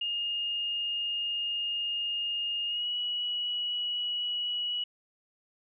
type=tone with pitch glide; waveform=sine; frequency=2838 to 2926 Hz; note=F7 to F#7; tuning=+27 to -20 cents; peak=-29 dBFS; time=0.01-4.84 s; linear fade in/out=5 ms; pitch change=+53 cents; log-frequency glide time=2.67-2.88 s; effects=none